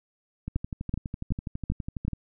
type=two click trains; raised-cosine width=5 ms; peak=-20 / -14 dBFS; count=21 / 5; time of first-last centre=0.48-2.133 / 0.56-2.081 s; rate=12.1 / 2.63 Hz; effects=none